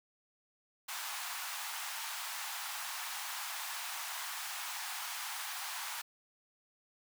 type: high-pass noise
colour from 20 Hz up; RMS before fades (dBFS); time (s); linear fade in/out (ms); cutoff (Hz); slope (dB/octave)
pink; -41; 0.88-6.02; 10; 780; 48
effects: none